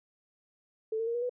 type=tone with pitch steps; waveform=sine; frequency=440 / 452.9 / 466.2 / 479.8 / 493.9 Hz; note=A4 / A#4 / A#4 / A#4 / B4; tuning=0 / -50 / 0 / +50 / 0 cents; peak=-29 dBFS; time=0.92-1.295 s; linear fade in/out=5 ms; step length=75 ms; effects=none